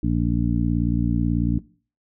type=harmonic tone; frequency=58.27 Hz; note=A#1; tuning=in tune; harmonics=1 / 2 / 3 / 4 / 5; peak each=-25 / -25 / -25 / -25 / -25 dBFS; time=0.03-1.59 s; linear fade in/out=5 ms; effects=noise-tail reverb RT60 0.4 s tail -19 dB re dry